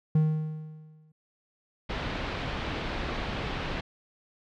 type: tone with exponential decay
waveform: triangle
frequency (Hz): 155.56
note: D#3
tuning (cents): 0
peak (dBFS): -16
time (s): 0.15-1.12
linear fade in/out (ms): 5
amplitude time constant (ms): 210
type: low-pass noise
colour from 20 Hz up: pink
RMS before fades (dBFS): -33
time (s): 1.89-3.81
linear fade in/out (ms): 10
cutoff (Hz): 3800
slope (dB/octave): 24
effects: none